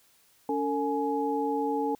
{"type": "tone cluster", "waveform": "sine", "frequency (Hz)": [282.7, 451.2, 840], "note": ["C#4", "A4", "G#5"], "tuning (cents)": [34, 44, 19], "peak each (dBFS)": -30, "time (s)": [0.49, 1.95], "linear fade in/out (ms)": 2, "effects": ["white hiss -63 dBFS RMS until 1.99 s"]}